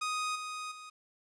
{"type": "tone with level steps", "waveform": "sawtooth", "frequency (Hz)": 1247, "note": "D#6", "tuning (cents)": 3, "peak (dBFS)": [-28, -34, -42], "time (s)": [0.01, 0.9], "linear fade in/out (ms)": 10, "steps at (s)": [0.35, 0.71], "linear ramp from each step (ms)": 10, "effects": ["resampled to 22050 Hz", "11-bit"]}